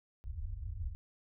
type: low-pass noise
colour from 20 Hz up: white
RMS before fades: -40 dBFS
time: 0.24-0.95 s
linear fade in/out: 0 ms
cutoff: 100 Hz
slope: 96 dB/octave
effects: none